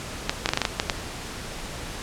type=clicks; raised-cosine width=0.2 ms; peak=-3 dBFS; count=9; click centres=0.295 / 0.459 / 0.49 / 0.535 / 0.574 / 0.617 / 0.652 / 0.799 / 0.898 s; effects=pink hiss -35 dBFS RMS until 2.02 s + low-pass 9000 Hz 12 dB/octave